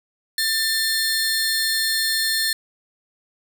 sawtooth tone pair together, 1786 / 4270 Hz, A6 / C8, +25 / +34 cents, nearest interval octave + minor third, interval 1509 cents, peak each -19 dBFS, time 0.38-2.53 s, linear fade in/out 2 ms, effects none

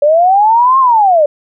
sine linear two-way sweep, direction up then down, 567 to 1081 to 567 Hz, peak -5 dBFS, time 0.02-1.26 s, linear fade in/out 5 ms, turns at 0.79 s, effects none

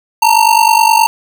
square ring-modulated tone, 909 Hz, A#5, 44 cents flat, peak -4 dBFS, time 0.22-1.07 s, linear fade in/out 0 ms, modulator 24.8 Hz, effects none

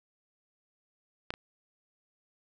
clicks, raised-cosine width 0.3 ms, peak -16 / -24 dBFS, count 2, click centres 1.305 / 1.339 s, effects none

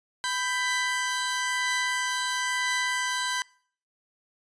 sawtooth tone cluster, 996 / 1568 / 1993 Hz, B5 / G6 / B6, +14 / 0 / +15 cents, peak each -27 dBFS, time 0.24-3.42 s, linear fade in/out 0 ms, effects noise-tail reverb RT60 0.5 s tail -23 dB re dry + resampled to 22050 Hz

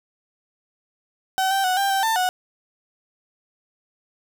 35% pulse tone with pitch steps, 761 / 780 / 739 / 791 / 778 / 893 / 735 Hz, F#5 / G5 / F#5 / G5 / G5 / A5 / F#5, +48 / -9 / -2 / +15 / -13 / +25 / -12 cents, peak -17 dBFS, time 1.38-2.29 s, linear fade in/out 0 ms, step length 130 ms, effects none

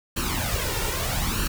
pink noise with flanger, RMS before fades -26 dBFS, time 0.16-1.48 s, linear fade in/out 10 ms, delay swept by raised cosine 0.7 to 2.2 ms, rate 0.79 Hz, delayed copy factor +0.7, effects none

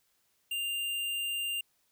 square tone, 2794 Hz, F7, in tune, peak -32 dBFS, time 0.51-1.61 s, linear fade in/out 5 ms, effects white hiss -73 dBFS RMS until 1.91 s

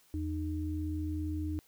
sine tone pair together, 82.27 / 306.5 Hz, E2 / D#4, -3 / -26 cents, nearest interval octave + major seventh, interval 2277 cents, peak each -34 / -36 dBFS, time 0.14-1.59 s, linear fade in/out 0 ms, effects white hiss -65 dBFS RMS until 1.67 s

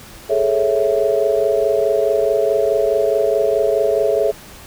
sine chord, A major seventh, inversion third, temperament equal, 415.3 / 440 / 554.4 / 659.3 Hz, G#4 / A4 / C#5 / E5, 0 / 0 / 0 / 0 cents, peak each -19 dBFS, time 0.29-4.32 s, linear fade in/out 20 ms, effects pink hiss -39 dBFS RMS until 4.66 s

